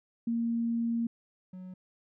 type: tone pair in turn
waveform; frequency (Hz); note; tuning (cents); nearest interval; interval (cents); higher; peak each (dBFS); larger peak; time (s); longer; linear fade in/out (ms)
sine / triangle; 232.2 / 184.3; A#3 / F#3; -7 / -7; major third; 400; first; -27 / -39; first; 0.27-1.07 / 1.53-1.74; first; 5
effects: none